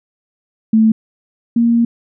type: tone pair in turn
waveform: sine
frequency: 220.6 / 233.7 Hz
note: A3 / A#3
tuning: +5 / +5 cents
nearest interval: minor second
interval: 100 cents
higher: second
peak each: -7 / -9 dBFS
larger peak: first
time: 0.73-0.92 / 1.56-1.85 s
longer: second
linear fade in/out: 5 ms
effects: none